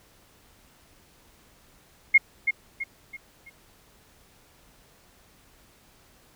sine tone with echo, 2146 Hz, C7, 43 cents sharp, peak -11 dBFS, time 2.14-2.18 s, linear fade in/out 10 ms, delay 330 ms, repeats 4, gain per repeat -8 dB, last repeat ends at 3.5 s, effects pink hiss -58 dBFS RMS until 6.35 s

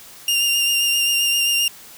sawtooth tone with vibrato, 2800 Hz, F7, 4 cents sharp, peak -13 dBFS, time 0.28-1.68 s, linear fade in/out 2 ms, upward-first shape sine, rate 7.6 Hz, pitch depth 19 cents each way, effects white hiss -42 dBFS RMS until 1.97 s

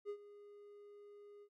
triangle tone with ADSR envelope, 410.8 Hz, G#4, 19 cents flat, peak -37 dBFS, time 0.05-1.49 s, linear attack 45 ms, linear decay 74 ms, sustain -16 dB, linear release 67 ms, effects none

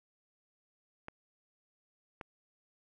clicks, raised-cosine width 0.5 ms, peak -27 dBFS, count 2, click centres 1.084 / 2.212 s, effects none

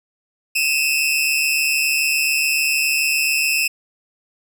sawtooth tone pair together, 2538 / 2685 Hz, D#7 / E7, +34 / +31 cents, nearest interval minor second, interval 97 cents, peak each -16 dBFS, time 0.55-3.68 s, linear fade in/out 10 ms, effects none

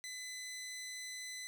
15% pulse tone, 2012 Hz, B6, 32 cents sharp, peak -37 dBFS, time 0.04-1.47 s, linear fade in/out 0 ms, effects none

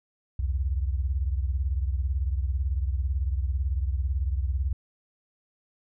sine beating tone pair, 64.3 / 82.3 Hz, C2 / E2, -30 / -2 cents, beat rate 18 Hz, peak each -25 / -30 dBFS, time 0.39-4.73 s, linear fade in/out 5 ms, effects none

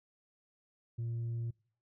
triangle tone with tanh clipping, 116.54 Hz, A#2, in tune, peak -35 dBFS, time 0.98-1.51 s, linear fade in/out 10 ms, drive 7 dB, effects noise-tail reverb RT60 0.5 s tail -25 dB re dry

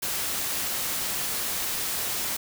white noise, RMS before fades -29 dBFS, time 0.02-2.37 s, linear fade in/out 10 ms, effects none

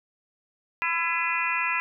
harmonic tone with a mistuned harmonic, 335.3 Hz, E4, 30 cents sharp, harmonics 3 / 4 / 5 / 6 / 7 / 8, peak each -30 / -32 / -33 / -30 / -29 / -32 dBFS, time 0.82-1.8 s, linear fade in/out 0 ms, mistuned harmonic 7, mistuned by +67 cents, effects none

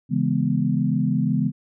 sine chord, C# minor seventh, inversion none, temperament equal with one note detuned, 138.59 / 164.81 / 206.1 / 246.9 Hz, C#3 / E3 / G#3 / B3, 0 / 0 / -13 / 0 cents, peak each -24 dBFS, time 0.09-1.52 s, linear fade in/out 50 ms, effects none

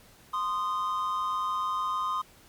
triangle tone pair together, 1041.5 / 1235 Hz, C6 / D#6, -8 / -13 cents, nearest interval minor third, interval 295 cents, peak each -28 dBFS, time 0.33-2.22 s, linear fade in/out 10 ms, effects pink hiss -56 dBFS RMS until 2.48 s + MP3 96 kbps

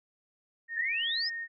sine tone, 1846 Hz, A#6, 17 cents flat, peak -34 dBFS, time 0.68-1.48 s, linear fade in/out 50 ms
sine exponential sweep, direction up, 1689 to 5380 Hz, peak -29 dBFS, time 0.76-1.3 s, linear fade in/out 20 ms
effects none

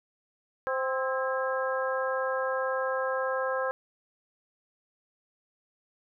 harmonic tone with a mistuned harmonic, 261.6 Hz, C4, in tune, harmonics 2 / 3 / 4 / 5 / 6, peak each -29 / -38 / -34 / -36 / -35 dBFS, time 0.67-3.71 s, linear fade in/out 0 ms, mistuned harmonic 6, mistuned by +57 cents, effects none

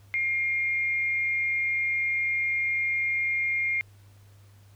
sine tone pair together, 2126 / 2386 Hz, C7 / D7, +27 / +27 cents, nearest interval major second, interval 200 cents, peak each -24 / -36 dBFS, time 0.14-3.81 s, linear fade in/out 0 ms, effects added 100 Hz sine -51 dBFS peak until 4.75 s + pink hiss -62 dBFS RMS until 4.75 s

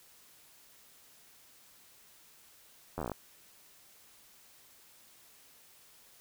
slowing click train, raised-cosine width 1 ms, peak -22 dBFS, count 10, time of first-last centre 2.98-3.117 s, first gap 11 ms, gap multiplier 1.08, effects white hiss -60 dBFS RMS until 6.2 s

